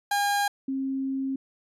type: tone pair in turn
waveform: 30% pulse / sine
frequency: 811 / 268.1 Hz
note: G#5 / C4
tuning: -41 / +42 cents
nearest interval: octave + perfect fifth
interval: 1917 cents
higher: first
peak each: -20 / -26 dBFS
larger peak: first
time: 0.11-0.48 / 0.68-1.36 s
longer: second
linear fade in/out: 5 ms
effects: resampled to 32000 Hz